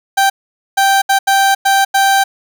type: tone bursts at uneven times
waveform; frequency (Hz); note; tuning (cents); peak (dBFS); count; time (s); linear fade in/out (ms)
30% pulse; 783; G5; -2; -6; 6; 0.17-0.3 / 0.77-1.02 / 1.09-1.19 / 1.27-1.55 / 1.65-1.85 / 1.94-2.24; 10
effects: none